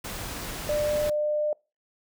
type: noise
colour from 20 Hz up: pink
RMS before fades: -35 dBFS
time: 0.04-1.1 s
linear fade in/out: 5 ms
type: tone with pitch glide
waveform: sine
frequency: 596 to 600.5 Hz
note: D5 to D5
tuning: +25 to +38 cents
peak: -23 dBFS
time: 0.69-1.53 s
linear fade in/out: 2 ms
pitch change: +13 cents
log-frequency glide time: 0.86-1.25 s
effects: noise-tail reverb RT60 0.3 s tail -25 dB re dry